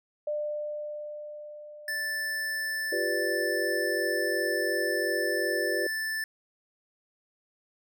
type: tone with exponential decay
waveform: sine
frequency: 597 Hz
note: D5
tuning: 28 cents sharp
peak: -27 dBFS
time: 0.27-4.05 s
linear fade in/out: 5 ms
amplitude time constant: 820 ms
type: tone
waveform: square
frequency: 1760 Hz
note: A6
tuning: in tune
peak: -30 dBFS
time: 1.88-6.24 s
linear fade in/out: 2 ms
type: chord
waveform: sine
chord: G dominant seventh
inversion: third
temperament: equal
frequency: 349.2 / 392 / 493.9 / 587.3 Hz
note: F4 / G4 / B4 / D5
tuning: 0 / 0 / 0 / 0 cents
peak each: -33 dBFS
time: 2.92-5.87 s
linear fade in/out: 5 ms
effects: none